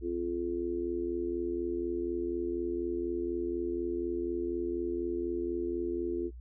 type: tone with amplitude modulation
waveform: sine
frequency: 346.7 Hz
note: F4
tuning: 13 cents flat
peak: -26 dBFS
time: 0.01-6.31 s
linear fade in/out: 50 ms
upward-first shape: sine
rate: 84.1 Hz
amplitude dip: 90%
effects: noise-tail reverb RT60 0.1 s tail -19 dB re dry + added 60 Hz sine -43 dBFS peak until 6.4 s